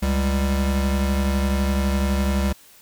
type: tone pair together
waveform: square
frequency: 69.3 / 196.01 Hz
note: C#2 / G3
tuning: 0 / 0 cents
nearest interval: octave + tritone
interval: 1800 cents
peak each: -21 / -24 dBFS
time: 0.02-2.53 s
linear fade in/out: 10 ms
effects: white hiss -50 dBFS RMS until 2.81 s